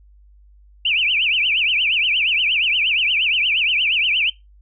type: tone with vibrato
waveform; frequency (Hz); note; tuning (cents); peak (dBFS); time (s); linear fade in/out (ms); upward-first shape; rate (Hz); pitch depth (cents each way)
sine; 2674; E7; +24; -15; 0.85-4.3; 5; triangle; 8.5; 280
effects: noise-tail reverb RT60 0.2 s tail -21 dB re dry + added 50 Hz sine -46 dBFS peak until 4.61 s